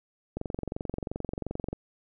click train, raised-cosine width 2 ms, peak -19 dBFS, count 32, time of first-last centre 0.37-1.73 s, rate 22.8 Hz, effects none

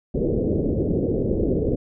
white low-pass noise, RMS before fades -22 dBFS, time 0.14-1.76 s, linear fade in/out 10 ms, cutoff 500 Hz, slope 48 dB/octave, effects none

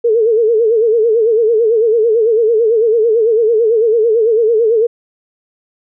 sine tone with vibrato, 449.9 Hz, A4, 39 cents sharp, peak -8 dBFS, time 0.04-4.87 s, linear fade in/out 10 ms, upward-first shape sine, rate 9 Hz, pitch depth 100 cents each way, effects none

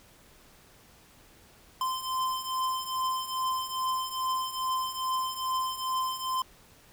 square beating tone pair, 1034 / 1036.4 Hz, C6 / C6, -21 / -17 cents, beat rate 2.4 Hz, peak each -35 / -31 dBFS, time 1.81-6.42 s, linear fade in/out 2 ms, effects pink hiss -57 dBFS RMS until 6.92 s

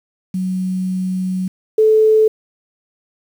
sine tone pair in turn, 185.6 / 435.6 Hz, F#3 / A4, +6 / -17 cents, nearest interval octave + minor third, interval 1477 cents, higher second, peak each -17 / -8 dBFS, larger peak second, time 0.34-1.48 / 1.78-2.28 s, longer first, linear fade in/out 5 ms, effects 7-bit

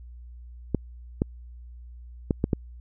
clicks, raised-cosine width 3 ms, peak -9 dBFS, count 5, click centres 0.747 / 1.219 / 2.308 / 2.441 / 2.532 s, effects added 60 Hz sine -41 dBFS peak until 2.8 s

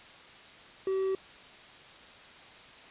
triangle tone with quantisation, 382.8 Hz, G4, 41 cents flat, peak -25 dBFS, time 0.87-1.15 s, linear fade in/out 2 ms, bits 8, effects white hiss -51 dBFS RMS until 2.9 s + resampled to 8000 Hz

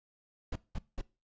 brown noise bursts, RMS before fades -35 dBFS, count 3, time 0.52-1.014 s, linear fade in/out 5 ms, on 38 ms, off 190 ms, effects noise-tail reverb RT60 0.3 s tail -21 dB re dry + resampled to 16000 Hz

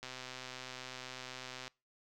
click train, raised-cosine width 0.2 ms, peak -27 dBFS, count 212, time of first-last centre 0.03-1.678 s, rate 128 Hz, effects noise-tail reverb RT60 0.3 s tail -25 dB re dry

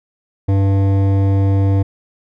triangle tone with hard clipping, 97.9 Hz, G2, 2 cents flat, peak -13 dBFS, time 0.48-1.83 s, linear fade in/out 10 ms, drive 17 dB, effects none

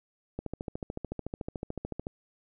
click train, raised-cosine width 2 ms, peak -21 dBFS, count 24, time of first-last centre 0.39-2.069 s, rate 13.7 Hz, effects none

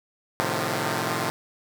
5% pulse chord, F dominant seventh, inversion first, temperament equal with one note detuned, 110 / 130.81 / 152.27 / 174.61 Hz, A2 / C3 / Eb3 / F3, 0 / 0 / -37 / 0 cents, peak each -19 dBFS, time 0.4-1.3 s, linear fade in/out 0 ms, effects none

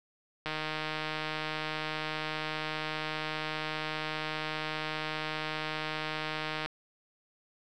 click train, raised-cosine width 0.3 ms, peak -18 dBFS, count 962, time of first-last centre 0.46-6.66 s, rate 155 Hz, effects none

